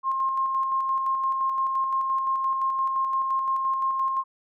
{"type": "tone with tremolo", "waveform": "sine", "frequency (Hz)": 1065, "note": "C6", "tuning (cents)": 30, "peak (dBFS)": -21, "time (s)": [0.03, 4.24], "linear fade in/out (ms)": 50, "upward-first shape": "square", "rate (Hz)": 5.8, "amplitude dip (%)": 30, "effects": []}